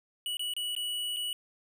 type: tone with dropouts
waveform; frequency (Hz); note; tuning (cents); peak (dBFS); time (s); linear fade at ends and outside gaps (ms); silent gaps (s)
square; 2940; F#7; -12; -32; 0.26-1.33; 1; 0.37-0.394 / 0.537-0.565 / 0.751-0.764 / 1.163-1.168
effects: none